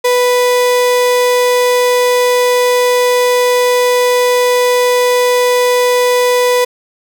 35% pulse tone, 493.9 Hz, B4, in tune, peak -7 dBFS, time 0.04-6.65 s, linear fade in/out 10 ms, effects none

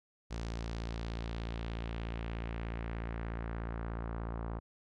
sawtooth tone with low-pass filter sweep, 56.8 Hz, A#1, 44 cents flat, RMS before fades -39 dBFS, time 0.3-4.6 s, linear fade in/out 20 ms, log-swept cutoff 6000 to 1100 Hz, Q 1.6, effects none

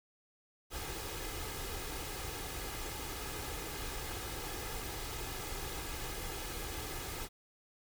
pink noise with comb filter, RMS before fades -41 dBFS, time 0.7-7.29 s, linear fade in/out 50 ms, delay 2.4 ms, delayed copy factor +0.55, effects none

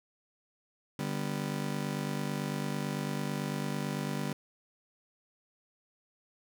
35% pulse chord, G major, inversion second, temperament just, 147 / 196 / 245 Hz, D3 / G3 / B3, +2 / 0 / -14 cents, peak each -34 / -35 / -37 dBFS, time 0.99-4.33 s, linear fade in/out 2 ms, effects none

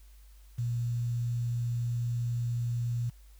sine tone with quantisation, 119.4 Hz, A#2, 42 cents sharp, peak -28 dBFS, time 0.58-3.1 s, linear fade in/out 10 ms, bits 9, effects added 50 Hz sine -51 dBFS peak until 3.39 s + white hiss -65 dBFS RMS until 3.39 s

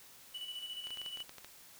triangle tone with tremolo, 2960 Hz, F#7, in tune, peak -38 dBFS, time 0.34-1.23 s, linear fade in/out 10 ms, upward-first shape square, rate 14 Hz, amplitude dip 50%
clicks, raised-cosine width 0.2 ms, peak -31 dBFS, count 10, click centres 0.87 / 0.906 / 0.973 / 1.016 / 1.062 / 1.173 / 1.204 / 1.294 / 1.383 / 1.446 s
effects white hiss -57 dBFS RMS until 1.79 s

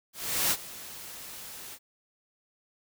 white noise with ADSR envelope, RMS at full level -25 dBFS, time 0.13-1.79 s, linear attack 380 ms, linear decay 53 ms, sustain -18 dB, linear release 57 ms, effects none

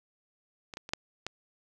clicks, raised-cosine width 0.2 ms, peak -24 / -22 / -25 / -11 / -17 dBFS, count 5, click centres 0.738 / 0.771 / 0.891 / 0.935 / 1.266 s, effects none

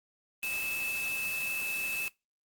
sine tone in noise, 2616 Hz, E7, 14 cents flat, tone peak -31 dBFS, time 0.43-2.08 s, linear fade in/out 0 ms, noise white, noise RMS -39 dBFS, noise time 0.43-2.08 s, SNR +5 dB, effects noise-tail reverb RT60 0.2 s tail -20 dB re dry + Opus 24 kbps

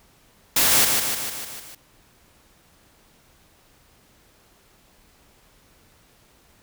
white noise with echo, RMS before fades -18 dBFS, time 0.56-0.85 s, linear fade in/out 5 ms, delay 150 ms, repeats 6, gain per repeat -4 dB, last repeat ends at 1.75 s, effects pink hiss -57 dBFS RMS until 6.62 s

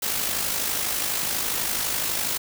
white noise with amplitude modulation, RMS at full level -24 dBFS, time 0.02-2.38 s, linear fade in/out 10 ms, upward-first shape sine, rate 52.1 Hz, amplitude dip 45%, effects none

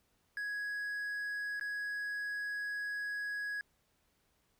triangle tone with dropouts, 1666 Hz, G#6, 5 cents sharp, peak -34 dBFS, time 0.37-3.61 s, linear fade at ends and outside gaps 1 ms, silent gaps 1.597-1.61 s, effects pink hiss -75 dBFS RMS until 4.59 s

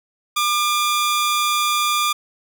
sawtooth tone pair together, 1200 / 3414 Hz, D6 / G#7, +37 / +47 cents, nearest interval octave + tritone, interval 1810 cents, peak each -14 / -22 dBFS, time 0.36-2.13 s, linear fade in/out 10 ms, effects none

